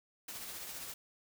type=noise with tremolo; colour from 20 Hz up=white; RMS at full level=-43 dBFS; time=0.28-0.94 s; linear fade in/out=5 ms; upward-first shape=triangle; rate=15 Hz; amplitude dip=40%; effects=none